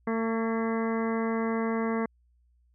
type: harmonic tone with a mistuned harmonic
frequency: 225.6 Hz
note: A3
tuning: 44 cents sharp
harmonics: 1 / 2 / 3 / 4 / 5 / 6 / 7 / 8 / 9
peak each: -28 / -31 / -38 / -39 / -37 / -45 / -43 / -47 / -42 dBFS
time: 0.07-2.06 s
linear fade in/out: 5 ms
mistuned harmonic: 7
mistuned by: +51 cents
effects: added 60 Hz sine -62 dBFS peak until 2.74 s